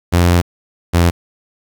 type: tone pair in turn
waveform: sawtooth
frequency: 87.31 / 86.06 Hz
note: F2 / F2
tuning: 0 / -25 cents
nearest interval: unison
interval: 25 cents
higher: first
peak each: -5 dBFS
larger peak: neither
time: 0.12-0.42 / 0.93-1.11 s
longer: first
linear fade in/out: 20 ms
effects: 7-bit